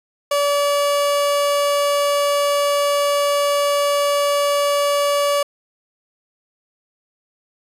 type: tone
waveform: 30% pulse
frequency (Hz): 574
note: D5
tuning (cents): -40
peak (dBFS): -13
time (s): 0.31-5.43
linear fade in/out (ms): 5
effects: resampled to 32000 Hz

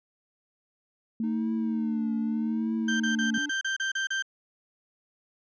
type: tone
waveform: sine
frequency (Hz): 225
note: A3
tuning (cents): +39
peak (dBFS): -26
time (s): 1.2-3.38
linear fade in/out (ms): 2
type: tone with vibrato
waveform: triangle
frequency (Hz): 306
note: D#4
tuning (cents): -29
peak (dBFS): -32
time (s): 1.23-3.5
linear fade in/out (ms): 10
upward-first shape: triangle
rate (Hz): 0.82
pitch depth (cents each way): 120
type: tone bursts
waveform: 35% pulse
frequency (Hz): 1568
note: G6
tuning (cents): 0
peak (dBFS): -25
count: 9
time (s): 2.88-4.224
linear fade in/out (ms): 5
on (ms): 120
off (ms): 33
effects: resampled to 16000 Hz

